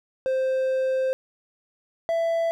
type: tone pair in turn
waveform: triangle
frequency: 523.3 / 664.9 Hz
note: C5 / E5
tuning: 0 / +15 cents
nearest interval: major third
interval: 415 cents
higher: second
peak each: -19 / -19 dBFS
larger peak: neither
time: 0.26-1.13 / 2.09-2.51 s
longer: first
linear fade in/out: 0 ms
effects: none